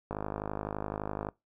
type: click train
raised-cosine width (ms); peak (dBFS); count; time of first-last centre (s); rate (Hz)
1; -20; 62; 0.11-1.288; 51.8
effects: noise-tail reverb RT60 0.2 s tail -23 dB re dry